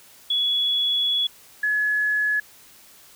sine tone pair in turn, 3382 / 1698.8 Hz, G#7 / G#6, +31 / +39 cents, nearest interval octave, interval 1192 cents, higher first, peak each -19 dBFS, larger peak neither, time 0.3-1.27 / 1.63-2.4 s, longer first, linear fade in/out 5 ms, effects white hiss -50 dBFS RMS until 3.15 s

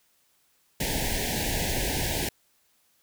pink band-stop noise, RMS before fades -28 dBFS, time 0.8-2.29 s, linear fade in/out 5 ms, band 930 to 1600 Hz, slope 96 dB/octave, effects white hiss -67 dBFS RMS until 3.02 s

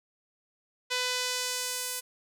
sawtooth tone with band-pass filter sweep, 500 Hz, B4, 21 cents sharp, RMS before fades -32 dBFS, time 0.9-2.01 s, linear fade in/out 20 ms, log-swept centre 3800 to 11000 Hz, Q 0.93, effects none

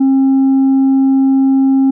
sine tone with tanh clipping, 268.5 Hz, C4, 45 cents sharp, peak -8 dBFS, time 0-1.91 s, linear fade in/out 10 ms, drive 2 dB, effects none

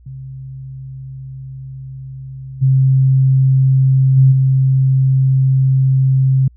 sine tone with level steps, 132.7 Hz, C3, 25 cents sharp, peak -27 / -8 / -5 / -9 dBFS, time 0.06-6.48 s, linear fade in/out 5 ms, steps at 2.61 / 4.16 / 4.31 s, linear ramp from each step 20 ms, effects added 60 Hz sine -42 dBFS peak until 6.56 s

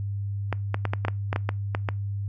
clicks, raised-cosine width 0.5 ms, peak -11 dBFS, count 11, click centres 0.527 / 0.744 / 0.853 / 0.935 / 1.05 / 1.083 / 1.329 / 1.361 / 1.491 / 1.749 / 1.888 s, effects noise-tail reverb RT60 0.3 s tail -25 dB re dry + added 100 Hz sine -27 dBFS peak until 2.28 s

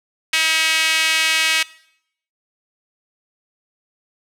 sawtooth tone with high-pass filter, 320 Hz, D#4, 49 cents sharp, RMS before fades -17 dBFS, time 0.33-1.63 s, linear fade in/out 5 ms, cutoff 2400 Hz, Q 2.2, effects noise-tail reverb RT60 0.7 s tail -20 dB re dry + low-pass 11000 Hz 12 dB/octave

